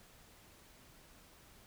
silence, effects pink hiss -61 dBFS RMS until 1.66 s

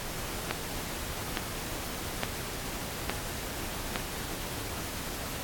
click train, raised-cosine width 0.3 ms, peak -12 dBFS, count 5, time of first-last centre 0.51-3.958 s, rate 1.16 Hz, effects pink hiss -37 dBFS RMS until 5.43 s + AAC 64 kbps

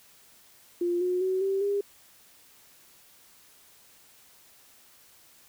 sine tone with pitch steps, 349.2 / 361.9 / 375.1 / 388.8 / 403 Hz, F4 / F#4 / F#4 / G4 / G4, 0 / -38 / +24 / -14 / +48 cents, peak -24 dBFS, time 0.81-1.81 s, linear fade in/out 5 ms, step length 200 ms, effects white hiss -57 dBFS RMS until 5.48 s

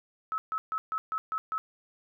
sine tone bursts, 1295 Hz, E6, 31 cents flat, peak -28 dBFS, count 7, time 0.32-1.58 s, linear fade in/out 0 ms, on 60 ms, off 140 ms, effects none

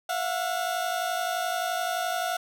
30% pulse tone pair together, 673.4 / 725 Hz, E5 / F#5, +37 / -35 cents, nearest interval minor second, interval 128 cents, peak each -28 / -26 dBFS, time 0.09-2.37 s, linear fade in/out 5 ms, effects none

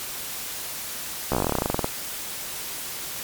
slowing click train, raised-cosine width 1 ms, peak -8 dBFS, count 19, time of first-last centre 1.32-1.844 s, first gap 14 ms, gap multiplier 1.08, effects white hiss -33 dBFS RMS until 3.23 s + MP3 96 kbps

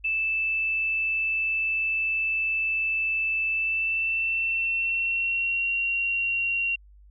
sine tone with pitch glide, 2637 to 2751 Hz, E7 to F7, 0 to -27 cents, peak -23 dBFS, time 0.04-6.76 s, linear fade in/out 10 ms, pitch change +73 cents, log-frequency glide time 3.5-5.72 s, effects added 50 Hz sine -49 dBFS peak until 7.1 s

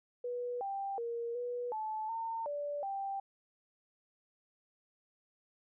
sine tone with pitch steps, 488.3 / 788 / 468.5 / 487.1 / 868 / 908 / 581 / 786 Hz, B4 / G5 / A#4 / B4 / A5 / A#5 / D5 / G5, -20 / +9 / +9 / -24 / -24 / -46 / -19 / +4 cents, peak -35 dBFS, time 0.24-3.2 s, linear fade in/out 5 ms, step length 370 ms, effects none

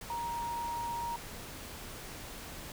sine tone in noise, 940 Hz, A#5, 14 cents sharp, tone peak -34 dBFS, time 0.1-1.16 s, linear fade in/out 2 ms, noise pink, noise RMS -45 dBFS, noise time 0.01-2.72 s, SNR +8 dB, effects none

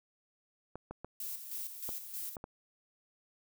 clicks, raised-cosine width 1 ms, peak -28 dBFS, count 6, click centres 0.756 / 0.91 / 1.046 / 1.891 / 2.368 / 2.441 s
violet noise with tremolo, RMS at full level -40 dBFS, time 1.2-2.36 s, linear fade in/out 2 ms, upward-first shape square, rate 3.2 Hz, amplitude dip 55%
effects none

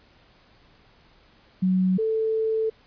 sine tone pair in turn, 185.8 / 441.9 Hz, F#3 / A4, +7 / +7 cents, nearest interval octave + minor third, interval 1500 cents, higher second, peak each -18 / -21 dBFS, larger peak first, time 1.62-1.98 / 1.98-2.7 s, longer second, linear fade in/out 10 ms, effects pink hiss -57 dBFS RMS until 2.86 s + resampled to 11025 Hz

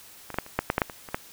clicks, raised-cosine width 0.5 ms, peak -21 / -18 / -9 / -28 / -7 / -7 / -7 / -6 / -22 / -24 / -11 dBFS, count 11, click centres 0.303 / 0.343 / 0.386 / 0.464 / 0.59 / 0.701 / 0.781 / 0.818 / 0.898 / 1.088 / 1.145 s, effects white hiss -49 dBFS RMS until 1.32 s

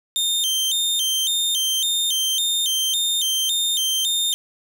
sawtooth tone with vibrato, 3380 Hz, G#7, 30 cents sharp, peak -16 dBFS, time 0.16-4.34 s, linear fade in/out 0 ms, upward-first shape square, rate 1.8 Hz, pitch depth 130 cents each way, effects 8-bit

